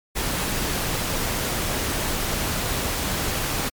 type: noise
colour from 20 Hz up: pink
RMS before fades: -25 dBFS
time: 0.15-3.7 s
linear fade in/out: 20 ms
effects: MP3 96 kbps